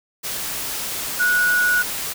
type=tone in noise; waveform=sine; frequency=1464 Hz; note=F#6; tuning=19 cents flat; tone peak=-15 dBFS; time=1.19-1.83 s; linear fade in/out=20 ms; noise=white; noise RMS=-27 dBFS; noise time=0.23-2.14 s; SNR=+9 dB; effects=none